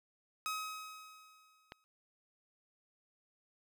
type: tone with exponential decay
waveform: sawtooth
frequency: 1270 Hz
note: D#6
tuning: 35 cents sharp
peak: -31 dBFS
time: 0.46-1.84 s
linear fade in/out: 0 ms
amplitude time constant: 300 ms
type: click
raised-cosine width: 0.3 ms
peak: -29 dBFS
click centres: 1.721 s
effects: none